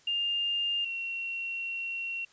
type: tone pair in turn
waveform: sine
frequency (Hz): 2808 / 2734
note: F7 / F7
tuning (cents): +9 / -37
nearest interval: unison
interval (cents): 46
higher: first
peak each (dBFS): -27 / -32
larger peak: first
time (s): 0.07-0.85 / 0.85-2.25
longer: second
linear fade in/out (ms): 5
effects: white hiss -61 dBFS RMS until 2.32 s + resampled to 16000 Hz